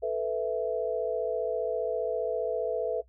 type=chord; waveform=sine; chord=A suspended second; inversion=none; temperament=just; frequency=440 / 495 / 660 Hz; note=A4 / B4 / E5; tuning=0 / +4 / +2 cents; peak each=-31 dBFS; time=0.02-3.02 s; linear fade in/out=20 ms; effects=noise-tail reverb RT60 0.1 s tail -21 dB re dry + added 60 Hz sine -57 dBFS peak until 3.08 s